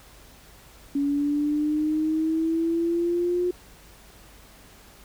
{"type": "exponential sweep", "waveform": "sine", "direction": "up", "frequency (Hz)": [281.1, 358.9], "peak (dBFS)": -21, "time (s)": [0.95, 3.51], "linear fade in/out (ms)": 5, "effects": ["added 50 Hz sine -53 dBFS peak until 5.04 s", "pink hiss -51 dBFS RMS until 5.04 s"]}